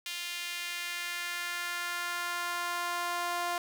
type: tone with high-pass filter sweep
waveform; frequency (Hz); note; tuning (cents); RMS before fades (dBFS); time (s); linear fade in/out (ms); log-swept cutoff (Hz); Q
sawtooth; 349.2; F4; 0; -35; 0.06-3.58; 2; 2800 to 800; 1.7
effects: none